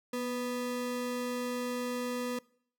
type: ring-modulated tone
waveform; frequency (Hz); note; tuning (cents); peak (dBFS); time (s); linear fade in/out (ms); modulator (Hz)
square; 370; F#4; 0; -30; 0.13-2.39; 5; 126
effects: noise-tail reverb RT60 0.6 s tail -23 dB re dry